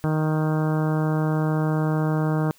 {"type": "harmonic tone with a mistuned harmonic", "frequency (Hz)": 155.56, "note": "D#3", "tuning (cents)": 0, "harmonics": [1, 2, 3, 4, 5, 6, 7, 8, 9, 10], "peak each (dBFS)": [-21, -27, -31, -33, -35, -37, -38, -39, -40, -41], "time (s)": [0.04, 2.51], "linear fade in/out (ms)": 0, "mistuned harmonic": 10, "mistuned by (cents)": 16, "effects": ["white hiss -56 dBFS RMS until 2.58 s"]}